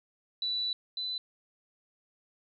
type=tone pair in turn; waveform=sine; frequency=3959 / 4003 Hz; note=B7 / B7; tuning=+3 / +23 cents; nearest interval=unison; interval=20 cents; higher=second; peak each=-29 / -32 dBFS; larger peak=first; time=0.42-0.73 / 0.97-1.18 s; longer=first; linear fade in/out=2 ms; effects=none